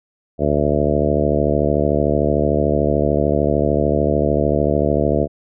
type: harmonic tone with a mistuned harmonic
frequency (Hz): 73.42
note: D2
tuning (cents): 0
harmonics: 1 / 2 / 3 / 4 / 5 / 6 / 7 / 8 / 9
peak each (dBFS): -23 / -23 / -23 / -23 / -23 / -23 / -23 / -23 / -23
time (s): 0.38-5.28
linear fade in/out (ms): 50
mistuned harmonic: 1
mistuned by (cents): +16
effects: none